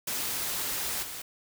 white noise with level steps, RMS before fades -32 / -39 dBFS, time 0.07-1.22 s, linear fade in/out 5 ms, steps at 1.02 s, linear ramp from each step 20 ms, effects none

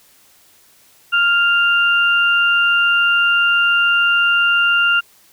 sine tone pair together, 1400 / 2787 Hz, F6 / F7, +4 / -4 cents, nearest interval octave, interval 1192 cents, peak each -13 / -16 dBFS, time 1.12-5.01 s, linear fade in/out 20 ms, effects white hiss -51 dBFS RMS until 5.32 s

